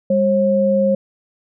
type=tone pair together; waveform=sine; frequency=201.1 / 540 Hz; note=G3 / C#5; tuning=+44 / -45 cents; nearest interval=octave + perfect fourth; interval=1711 cents; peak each=-17 / -14 dBFS; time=0.1-0.95 s; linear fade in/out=5 ms; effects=none